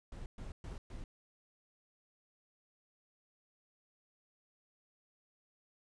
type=noise bursts; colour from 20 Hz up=brown; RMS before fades=-45 dBFS; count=4; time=0.12-1.04 s; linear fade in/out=2 ms; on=140 ms; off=120 ms; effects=resampled to 22050 Hz